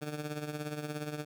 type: tone with tremolo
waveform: 15% pulse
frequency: 149.8 Hz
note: D3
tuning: 35 cents sharp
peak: -27 dBFS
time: 0.01-1.25 s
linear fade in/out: 20 ms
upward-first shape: triangle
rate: 17 Hz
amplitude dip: 70%
effects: none